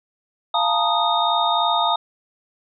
sine tone cluster, 694 / 872 / 935 / 1242 / 3688 Hz, F5 / A5 / A#5 / D#6 / A#7, -11 / -16 / +5 / -3 / -19 cents, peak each -23 dBFS, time 0.54-1.96 s, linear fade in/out 5 ms, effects none

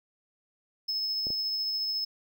triangle tone with tremolo, 5200 Hz, E8, 24 cents flat, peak -26 dBFS, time 0.88-2.05 s, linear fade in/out 10 ms, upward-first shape triangle, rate 14 Hz, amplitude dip 25%
clicks, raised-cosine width 2 ms, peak -27 dBFS, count 2, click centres 1.269 / 1.304 s
effects none

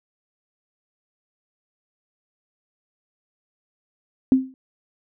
sine tone with exponential decay, 261.6 Hz, C4, in tune, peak -8 dBFS, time 4.32-4.54 s, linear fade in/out 1 ms, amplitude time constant 47 ms, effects none

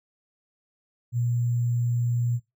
sine tone with sample-and-hold, 120.1 Hz, B2, 48 cents flat, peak -22 dBFS, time 1.12-2.4 s, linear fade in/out 50 ms, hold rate 7350 Hz, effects noise-tail reverb RT60 0.2 s tail -20 dB re dry

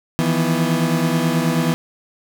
35% pulse tone cluster, 159.6 / 168.9 / 246.7 Hz, D#3 / E3 / B3, +44 / +42 / -2 cents, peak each -19 dBFS, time 0.19-1.74 s, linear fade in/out 0 ms, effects none

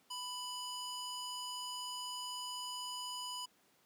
square tone with band-pass filter, 992 Hz, B5, 7 cents sharp, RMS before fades -43 dBFS, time 0.1-3.46 s, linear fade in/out 10 ms, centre 5100 Hz, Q 0.79, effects pink hiss -70 dBFS RMS until 3.85 s + high-pass 200 Hz 12 dB/octave

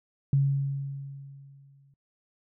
sine tone with exponential decay, 138.59 Hz, C#3, in tune, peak -18 dBFS, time 0.33-1.94 s, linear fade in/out 2 ms, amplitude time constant 350 ms, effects noise-tail reverb RT60 0.1 s tail -24 dB re dry

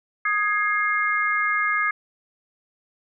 sine chord, Ab major, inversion second, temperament equal with one note detuned, 1244.5 / 1661.2 / 2123 Hz, Eb6 / Ab6 / C7, 0 / 0 / +25 cents, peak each -24 dBFS, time 0.25-1.91 s, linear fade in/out 5 ms, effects none

